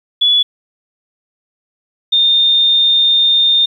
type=tone pair in turn; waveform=sine; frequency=3419 / 3634 Hz; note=G#7 / A#7; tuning=+50 / -45 cents; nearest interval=minor second; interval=105 cents; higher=second; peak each=-8 dBFS; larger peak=neither; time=0.21-0.43 / 2.12-3.66 s; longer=second; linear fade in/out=10 ms; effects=8-bit